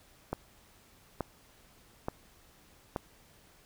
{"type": "click train", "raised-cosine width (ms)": 1, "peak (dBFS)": -18, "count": 4, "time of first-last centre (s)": [0.33, 2.962], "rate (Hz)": 1.14, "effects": ["pink hiss -61 dBFS RMS until 3.65 s"]}